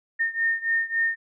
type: beating tone pair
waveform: sine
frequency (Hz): 1825 / 1828.6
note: A#6 / A#6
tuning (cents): -37 / -34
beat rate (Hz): 3.6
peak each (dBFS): -24 / -26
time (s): 0.19-1.16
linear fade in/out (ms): 20
effects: none